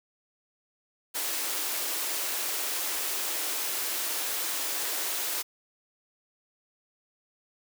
white high-pass noise, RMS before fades -31 dBFS, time 1.14-5.43 s, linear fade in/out 20 ms, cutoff 280 Hz, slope 48 dB/octave, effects none

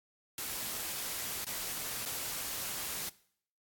white noise with dropouts, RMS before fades -38 dBFS, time 0.38-3.09 s, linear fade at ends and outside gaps 1 ms, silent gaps 1.445-1.468 / 2.053-2.059 s, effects noise-tail reverb RT60 0.6 s tail -20 dB re dry + AAC 64 kbps

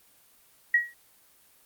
sine tone with exponential decay, 1909 Hz, A#6, 41 cents sharp, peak -15 dBFS, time 0.74-0.94 s, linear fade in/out 5 ms, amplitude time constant 43 ms, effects white hiss -60 dBFS RMS until 1.65 s + Opus 24 kbps

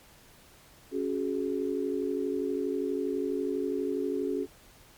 sine chord, C# suspended fourth, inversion none, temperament equal with one note detuned, 277.2 / 370 / 422.3 Hz, C#4 / F#4 / G#4, 0 / 0 / +29 cents, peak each -32 dBFS, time 0.91-4.47 s, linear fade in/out 50 ms, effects pink hiss -56 dBFS RMS until 4.97 s + MP3 96 kbps

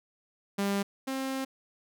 sawtooth tone pair in turn, 199.4 / 266.2 Hz, G3 / C4, +30 / +30 cents, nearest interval perfect fourth, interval 500 cents, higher second, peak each -23 / -27 dBFS, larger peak first, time 0.58-0.83 / 1.07-1.45 s, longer second, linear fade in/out 10 ms, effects none

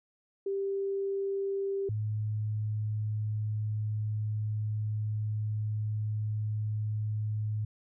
sine tone pair in turn, 393.2 / 106.95 Hz, G4 / A2, +5 / -49 cents, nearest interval octave + major seventh, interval 2254 cents, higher first, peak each -29 / -29 dBFS, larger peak neither, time 0.46-1.89 / 1.89-7.65 s, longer second, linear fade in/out 5 ms, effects none

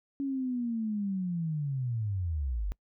sine linear sweep, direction down, 280 to 43.65 Hz, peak -29 dBFS, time 0.2-2.72 s, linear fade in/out 0 ms, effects noise-tail reverb RT60 0.1 s tail -25 dB re dry

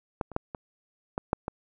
clicks, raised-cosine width 1 ms, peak -14 / -28 / -12 / -21 / -15 / -9 / -17 dBFS, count 7, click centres 0.212 / 0.317 / 0.364 / 0.548 / 1.179 / 1.331 / 1.481 s, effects none

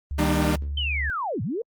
sine tone, 71.3 Hz, C#2, 49 cents sharp, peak -26 dBFS, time 0.11-1.1 s, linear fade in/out 0 ms
sawtooth chord, Eb major seventh, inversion none, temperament equal with one note detuned, 155.56 / 196 / 233.1 / 300 Hz, Eb3 / G3 / Bb3 / D4, 0 / 0 / 0 / +37 cents, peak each -21 / -22 / -26 / -21 dBFS, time 0.18-0.56 s, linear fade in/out 10 ms
sine linear two-way sweep, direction down then up, 3136 to 90.3 to 492.8 Hz, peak -25 dBFS, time 0.77-1.62 s, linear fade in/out 5 ms, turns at 1.42 s
effects Opus 32 kbps

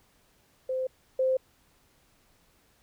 sine tone pair in turn, 518 / 520.9 Hz, C5 / C5, -17 / -8 cents, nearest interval unison, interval 9 cents, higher second, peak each -27 / -22 dBFS, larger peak second, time 0.69-0.87 / 1.19-1.37 s, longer neither, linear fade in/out 5 ms, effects pink hiss -65 dBFS RMS until 2.82 s

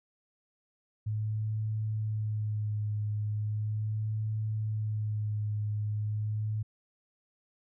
sine tone with vibrato, 106.9 Hz, A2, 49 cents flat, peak -29 dBFS, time 1.06-6.63 s, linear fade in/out 10 ms, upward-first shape sine, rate 0.38 Hz, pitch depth 26 cents each way, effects none

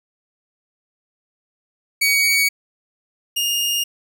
sawtooth tone pair in turn, 2251 / 2836 Hz, C#7 / F7, +26 / +26 cents, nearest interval major third, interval 400 cents, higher second, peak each -11 / -15 dBFS, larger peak first, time 2.01-2.49 / 3.36-3.84 s, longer neither, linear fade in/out 10 ms, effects none

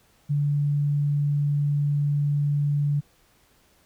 sine tone, 144.9 Hz, D3, 23 cents flat, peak -20 dBFS, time 0.29-3.01 s, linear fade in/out 20 ms, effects pink hiss -61 dBFS RMS until 3.85 s

